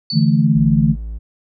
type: tone with exponential decay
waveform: sine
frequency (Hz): 4490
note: C#8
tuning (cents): +21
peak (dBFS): -18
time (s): 0.1-0.45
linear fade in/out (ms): 2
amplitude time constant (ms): 74
type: chord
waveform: sine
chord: D suspended second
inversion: none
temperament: equal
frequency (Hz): 146.83 / 164.81 / 220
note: D3 / E3 / A3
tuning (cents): 0 / 0 / 0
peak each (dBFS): -15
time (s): 0.12-0.96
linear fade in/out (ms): 50
type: tone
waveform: triangle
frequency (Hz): 55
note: A1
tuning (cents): 0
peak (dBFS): -22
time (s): 0.55-1.19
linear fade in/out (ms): 20
effects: none